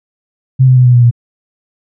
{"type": "tone with pitch steps", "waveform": "sine", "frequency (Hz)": [130.81, 128.41, 126.06, 123.75, 121.49, 119.26], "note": ["C3", "C3", "B2", "B2", "B2", "A#2"], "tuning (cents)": [0, -32, 36, 4, -28, 40], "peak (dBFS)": -3, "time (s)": [0.59, 1.112], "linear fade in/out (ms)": 20, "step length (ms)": 87, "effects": []}